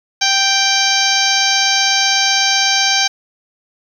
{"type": "harmonic tone", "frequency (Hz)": 784, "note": "G5", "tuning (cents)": 0, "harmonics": [1, 2, 3, 4, 5, 6, 7, 8], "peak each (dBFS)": [-20, -20, -20, -20, -20, -20, -20, -20], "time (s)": [0.21, 3.08], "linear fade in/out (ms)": 10, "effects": ["7-bit"]}